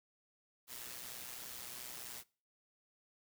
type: noise with amplitude modulation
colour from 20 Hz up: white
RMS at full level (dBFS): -45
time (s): 0.67-2.24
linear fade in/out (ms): 50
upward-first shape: sine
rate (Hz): 123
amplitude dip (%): 60
effects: noise-tail reverb RT60 0.4 s tail -23 dB re dry